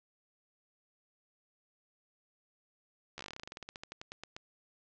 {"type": "slowing click train", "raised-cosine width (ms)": 0.2, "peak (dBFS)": -26, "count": 24, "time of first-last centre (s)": [3.18, 4.365], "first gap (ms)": 13, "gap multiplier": 1.11, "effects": ["low-pass 7000 Hz 12 dB/octave"]}